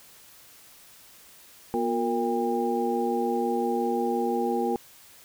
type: tone cluster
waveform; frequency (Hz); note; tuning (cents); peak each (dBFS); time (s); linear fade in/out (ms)
sine; 240.4 / 357.7 / 463.5 / 804; B3 / F4 / A#4 / G5; -46 / +41 / -10 / +44; -29; 1.74-4.76; 0
effects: white hiss -52 dBFS RMS until 5.24 s